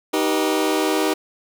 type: chord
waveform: sawtooth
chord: Eb augmented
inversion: none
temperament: just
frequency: 311.1 / 388.9 / 486.1 Hz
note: Eb4 / G4 / B4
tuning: 0 / -14 / -28 cents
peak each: -17 / -18 / -21 dBFS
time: 0.13-1.14 s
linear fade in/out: 10 ms
effects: none